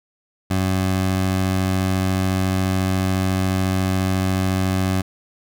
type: tone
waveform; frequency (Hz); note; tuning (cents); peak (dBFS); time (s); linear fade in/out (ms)
20% pulse; 94.1; F#2; +30; -13; 0.5-5.02; 10
effects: none